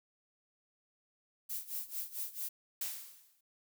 violet noise with tremolo, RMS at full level -38 dBFS, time 1.49-2.49 s, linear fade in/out 10 ms, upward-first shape sine, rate 4.5 Hz, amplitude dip 85%
blue noise with exponential decay, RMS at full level -35 dBFS, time 2.81-3.41 s, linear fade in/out 5 ms, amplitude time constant 130 ms
effects none

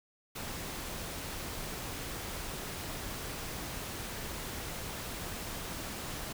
pink noise, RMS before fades -40 dBFS, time 0.35-6.33 s, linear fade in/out 10 ms, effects none

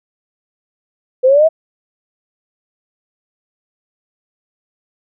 sine exponential sweep, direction up, 500 to 659.3 Hz, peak -6 dBFS, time 1.23-1.49 s, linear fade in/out 20 ms, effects none

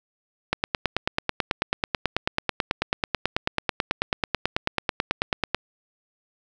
click train, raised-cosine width 0.3 ms, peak -5 dBFS, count 47, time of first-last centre 0.53-5.546 s, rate 9.17 Hz, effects none

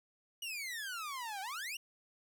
sawtooth exponential two-way sweep, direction down then up, 2932 to 750 to 2932 Hz, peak -36 dBFS, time 0.42-1.77 s, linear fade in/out 5 ms, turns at 1.41 s, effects none

